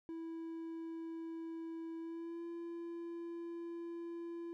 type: tone with pitch glide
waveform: triangle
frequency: 328.6 to 339 Hz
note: E4 to E4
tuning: -5 to +49 cents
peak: -40 dBFS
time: 0.09-4.53 s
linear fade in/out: 0 ms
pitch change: +54 cents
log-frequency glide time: 1.99-2.44 s
effects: none